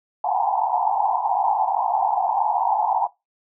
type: band-pass noise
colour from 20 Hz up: pink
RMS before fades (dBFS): -21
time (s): 0.24-3.07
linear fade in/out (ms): 5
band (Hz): 730 to 950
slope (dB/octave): 96
effects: noise-tail reverb RT60 0.2 s tail -20 dB re dry